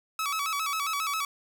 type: tone with vibrato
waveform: sawtooth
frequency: 1213 Hz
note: D#6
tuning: 44 cents flat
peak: -24 dBFS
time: 0.19-1.25 s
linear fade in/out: 2 ms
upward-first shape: square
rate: 7.4 Hz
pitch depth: 110 cents each way
effects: 10-bit